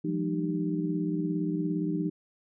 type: tone cluster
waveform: sine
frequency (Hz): 171.5 / 188.8 / 208.6 / 304.6 / 388.9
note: F3 / F#3 / G#3 / D#4 / G4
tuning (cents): -31 / +35 / +8 / -37 / -14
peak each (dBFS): -31 / -37 / -38 / -30 / -38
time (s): 0.04-2.1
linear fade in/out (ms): 10
effects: none